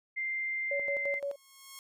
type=tone with pitch glide; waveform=sine; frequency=2093 to 2081 Hz; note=C7 to C7; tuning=0 to -10 cents; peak=-31 dBFS; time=0.16-1.2 s; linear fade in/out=20 ms; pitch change=-10 cents; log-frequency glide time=0.74-0.92 s
type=tone with tremolo; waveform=sine; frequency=563 Hz; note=C#5; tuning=27 cents sharp; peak=-31 dBFS; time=0.71-1.36 s; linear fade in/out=5 ms; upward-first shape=square; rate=5.8 Hz; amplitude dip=75%
type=tone with exponential growth; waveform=5% pulse; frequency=1086 Hz; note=C#6; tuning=36 cents flat; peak=-32 dBFS; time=0.87-1.79 s; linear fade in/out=1 ms; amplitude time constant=200 ms
effects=none